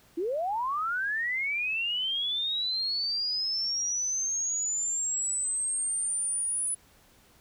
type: linear sweep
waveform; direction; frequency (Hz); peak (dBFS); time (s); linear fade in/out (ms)
sine; up; 311.1 to 10000; -27; 0.17-6.75; 10
effects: pink hiss -60 dBFS RMS until 7.4 s